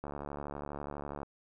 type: click train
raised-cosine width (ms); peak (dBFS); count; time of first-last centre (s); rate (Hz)
1; -26; 87; 0.04-1.231; 72.2
effects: none